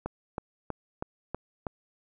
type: click train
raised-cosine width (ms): 1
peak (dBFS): -18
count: 6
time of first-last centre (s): 0.06-1.668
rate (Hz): 3.11
effects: none